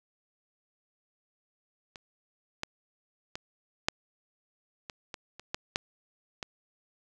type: clicks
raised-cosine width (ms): 0.2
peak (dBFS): -27 / -15 / -19 / -7 / -22 / -21 / -27 / -14 / -10 / -18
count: 10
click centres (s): 1.958 / 2.634 / 3.355 / 3.885 / 4.898 / 5.142 / 5.396 / 5.545 / 5.759 / 6.428
effects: none